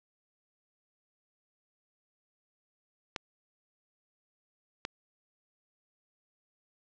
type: clicks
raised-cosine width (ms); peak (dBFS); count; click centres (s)
0.2; -16 / -16; 2; 3.162 / 4.851
effects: low-pass 6000 Hz 12 dB/octave